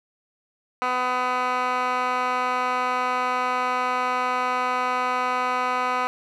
15% pulse tone with band-pass filter, 251.1 Hz, B3, 29 cents sharp, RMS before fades -24 dBFS, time 0.82-6.07 s, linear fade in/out 0 ms, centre 1400 Hz, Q 2.7, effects none

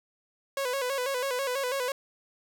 sawtooth tone with vibrato, 523.3 Hz, C5, in tune, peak -24 dBFS, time 0.57-1.92 s, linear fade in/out 2 ms, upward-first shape square, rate 6.1 Hz, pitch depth 85 cents each way, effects none

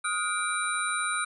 sine tone cluster, 1254 / 1438 / 2349 / 3898 / 9100 Hz, D#6 / F#6 / D7 / B7 / C#9, +13 / -50 / 0 / -23 / +44 cents, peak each -31 / -31 / -36 / -37 / -33 dBFS, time 0.04-1.25 s, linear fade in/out 10 ms, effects none

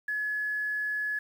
sine tone with quantisation, 1700 Hz, G#6, 40 cents sharp, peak -28 dBFS, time 0.08-1.19 s, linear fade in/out 5 ms, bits 9, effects none

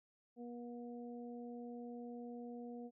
harmonic tone, 240 Hz, B3, 49 cents flat, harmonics 1 / 2 / 3, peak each -47 / -51 / -57 dBFS, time 0.36-2.91 s, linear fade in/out 50 ms, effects none

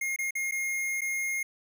square tone with dropouts, 2139 Hz, C7, 38 cents sharp, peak -29 dBFS, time 0.01-1.43 s, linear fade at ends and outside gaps 5 ms, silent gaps 0.162-0.187 / 0.308-0.352 / 0.512-0.52 / 1.009-1.016 s, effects none

